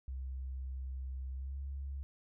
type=tone with pitch glide; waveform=sine; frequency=65.41 to 68.74 Hz; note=C2 to C#2; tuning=0 to -14 cents; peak=-38 dBFS; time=0.08-2.03 s; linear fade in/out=0 ms; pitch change=+86 cents; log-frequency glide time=1.34-1.58 s; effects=none